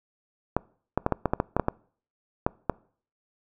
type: clicks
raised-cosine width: 1 ms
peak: -8 dBFS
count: 12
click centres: 0.566 / 0.976 / 1.064 / 1.123 / 1.257 / 1.335 / 1.401 / 1.566 / 1.597 / 1.684 / 2.465 / 2.697 s
effects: noise-tail reverb RT60 0.5 s tail -24 dB re dry